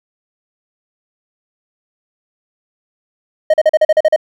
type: tone bursts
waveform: triangle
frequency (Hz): 622.3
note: D#5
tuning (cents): 0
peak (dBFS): -4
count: 9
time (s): 3.5-4.162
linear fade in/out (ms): 5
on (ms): 38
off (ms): 40
effects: none